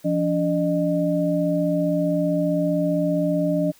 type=tone cluster; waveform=sine; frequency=172 / 287.3 / 609 Hz; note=F3 / D4 / D#5; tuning=-26 / -38 / -37 cents; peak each=-23 dBFS; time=0.04-3.72 s; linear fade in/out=20 ms; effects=white hiss -54 dBFS RMS until 3.79 s